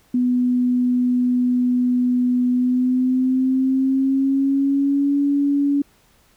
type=tone with pitch glide; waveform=sine; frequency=248.1 to 283.4 Hz; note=B3 to C#4; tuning=+8 to +38 cents; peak=-15 dBFS; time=0.14-5.82 s; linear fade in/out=5 ms; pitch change=+230 cents; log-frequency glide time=2.49-5.17 s; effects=pink hiss -57 dBFS RMS until 6.36 s